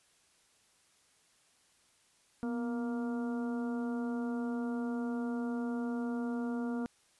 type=harmonic tone with a mistuned harmonic; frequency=234.3 Hz; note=A#3; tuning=9 cents sharp; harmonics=1 / 2 / 3 / 4 / 5 / 6; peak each=-33 / -42 / -47 / -51 / -53 / -50 dBFS; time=2.43-6.86 s; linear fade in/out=0 ms; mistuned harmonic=1; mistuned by=+59 cents; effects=white hiss -68 dBFS RMS until 7.19 s + resampled to 24000 Hz